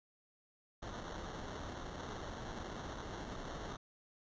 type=noise with sample-and-hold; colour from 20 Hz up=pink; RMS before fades=-45 dBFS; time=0.82-3.77 s; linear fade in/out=10 ms; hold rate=2450 Hz; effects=resampled to 16000 Hz